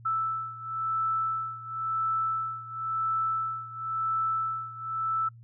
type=beating tone pair; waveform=sine; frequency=1318.5 / 1319.46 Hz; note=E6 / E6; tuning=0 / +1 cents; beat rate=0.96 Hz; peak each=-29 / -32 dBFS; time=0.05-5.29 s; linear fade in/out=10 ms; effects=noise-tail reverb RT60 0.1 s tail -26 dB re dry + added 116 Hz sine -47 dBFS peak until 5.43 s